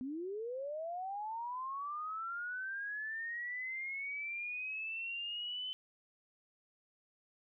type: linear sweep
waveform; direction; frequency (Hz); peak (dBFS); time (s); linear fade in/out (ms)
sine; up; 246.9 to 3053; -38; 0.01-5.73; 0
effects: none